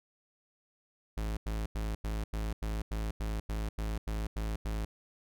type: tone bursts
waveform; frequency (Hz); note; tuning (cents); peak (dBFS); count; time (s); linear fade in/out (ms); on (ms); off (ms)
45% pulse; 53.7; A1; -41; -32; 13; 1.17-4.85; 5; 200; 90
effects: none